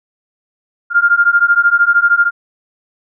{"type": "beating tone pair", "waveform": "sine", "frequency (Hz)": [1396.9, 1409.9], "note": ["F6", "F6"], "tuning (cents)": [0, 16], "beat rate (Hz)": 13, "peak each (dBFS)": -11, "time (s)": [0.9, 2.31], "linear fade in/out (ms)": 50, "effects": []}